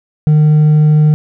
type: tone with hard clipping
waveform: sine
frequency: 152.2 Hz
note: D#3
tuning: 38 cents flat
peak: -6 dBFS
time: 0.27-1.14 s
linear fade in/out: 0 ms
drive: 2 dB
effects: none